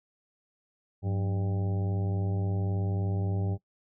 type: harmonic tone with a mistuned harmonic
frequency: 99 Hz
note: G2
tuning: 18 cents sharp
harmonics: 1 / 2 / 3 / 4 / 5 / 6 / 7 / 8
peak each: -27 / -35 / -42 / -41 / -50 / -46 / -52 / -46 dBFS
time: 1.02-3.58 s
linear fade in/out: 50 ms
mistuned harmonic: 2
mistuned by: -140 cents
effects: noise-tail reverb RT60 0.1 s tail -20 dB re dry